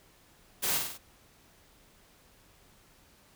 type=noise with echo; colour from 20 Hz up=white; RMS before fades=-30 dBFS; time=0.62-0.79 s; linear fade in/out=20 ms; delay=48 ms; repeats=4; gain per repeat=-4 dB; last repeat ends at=0.982 s; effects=pink hiss -61 dBFS RMS until 3.35 s